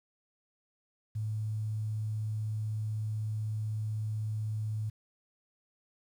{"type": "tone with quantisation", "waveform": "sine", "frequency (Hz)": 108, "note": "A2", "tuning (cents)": -32, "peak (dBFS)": -31, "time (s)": [1.15, 4.9], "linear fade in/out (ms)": 10, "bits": 10, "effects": []}